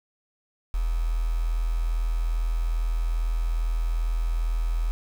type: tone with quantisation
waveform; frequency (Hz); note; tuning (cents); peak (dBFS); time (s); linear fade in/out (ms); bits
sine; 41.2; E1; 0; -22; 0.74-4.91; 0; 7
effects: none